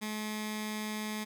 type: tone with notch filter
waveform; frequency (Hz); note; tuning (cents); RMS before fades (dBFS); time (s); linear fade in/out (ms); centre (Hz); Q
15% pulse; 214; A3; -48; -37; 0.01-1.25; 20; 540; 0.59
effects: none